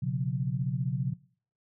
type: chord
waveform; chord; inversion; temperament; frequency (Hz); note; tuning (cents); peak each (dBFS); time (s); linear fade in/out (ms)
sine; B suspended second; none; equal with one note detuned; 123.47 / 138.59 / 180.25; B2 / C#3 / F#3; 0 / 0 / -45; -32 / -30 / -33; 0.02-1.14; 10
effects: noise-tail reverb RT60 0.5 s tail -21 dB re dry